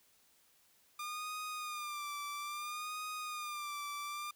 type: tone with vibrato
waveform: sawtooth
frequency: 1204 Hz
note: D6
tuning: 43 cents sharp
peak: -36 dBFS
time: 0.99-4.31 s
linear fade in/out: 5 ms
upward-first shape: sine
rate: 0.6 Hz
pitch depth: 58 cents each way
effects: white hiss -69 dBFS RMS until 4.35 s